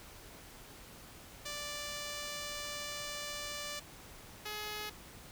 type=tone pair in turn; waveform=5% pulse; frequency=587.3 / 422.2 Hz; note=D5 / G#4; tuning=0 / +29 cents; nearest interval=tritone; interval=571 cents; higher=first; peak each=-28 dBFS; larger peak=neither; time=1.45-3.8 / 4.45-4.9 s; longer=first; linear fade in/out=10 ms; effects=pink hiss -53 dBFS RMS until 5.31 s